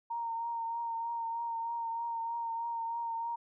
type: tone with vibrato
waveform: sine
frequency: 925 Hz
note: A#5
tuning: 14 cents flat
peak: -33 dBFS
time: 0.1-3.36 s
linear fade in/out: 10 ms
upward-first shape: triangle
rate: 3.2 Hz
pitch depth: 27 cents each way
effects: none